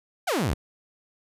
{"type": "exponential sweep", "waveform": "sawtooth", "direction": "down", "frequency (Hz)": [830.6, 54.7], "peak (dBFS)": -19, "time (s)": [0.27, 0.54], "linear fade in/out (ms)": 10, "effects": ["resampled to 32000 Hz"]}